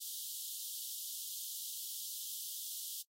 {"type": "high-pass noise", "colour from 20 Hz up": "white", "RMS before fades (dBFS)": -43, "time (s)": [0, 3.03], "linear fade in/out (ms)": 20, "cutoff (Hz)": 3000, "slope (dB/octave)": 96, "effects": ["noise-tail reverb RT60 0.1 s tail -23 dB re dry", "AAC 48 kbps"]}